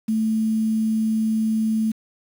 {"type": "tone with quantisation", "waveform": "sine", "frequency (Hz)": 220, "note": "A3", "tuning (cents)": 0, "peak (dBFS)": -18, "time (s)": [0.08, 1.92], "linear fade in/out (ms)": 10, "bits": 7, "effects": []}